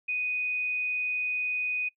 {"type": "tone", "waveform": "sine", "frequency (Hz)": 2489, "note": "D#7", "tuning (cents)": 0, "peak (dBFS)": -27, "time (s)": [0.08, 1.89], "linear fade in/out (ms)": 10, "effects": ["noise-tail reverb RT60 0.1 s tail -21 dB re dry"]}